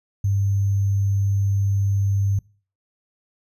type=tone with sample-and-hold; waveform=sine; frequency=99.2 Hz; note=G2; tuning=21 cents sharp; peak=-17 dBFS; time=0.24-2.39 s; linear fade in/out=5 ms; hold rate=6300 Hz; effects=noise-tail reverb RT60 0.4 s tail -24 dB re dry + resampled to 32000 Hz